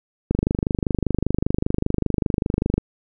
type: click train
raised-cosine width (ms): 3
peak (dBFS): -6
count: 63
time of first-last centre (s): 0.31-2.78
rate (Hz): 25.1
effects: none